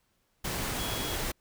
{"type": "tone in noise", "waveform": "sine", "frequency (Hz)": 3332, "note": "G#7", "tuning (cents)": 5, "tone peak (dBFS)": -39, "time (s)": [0.78, 1.16], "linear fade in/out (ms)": 10, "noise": "pink", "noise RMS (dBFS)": -33, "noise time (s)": [0.44, 1.32], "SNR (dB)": -9, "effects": ["pink hiss -73 dBFS RMS until 1.4 s"]}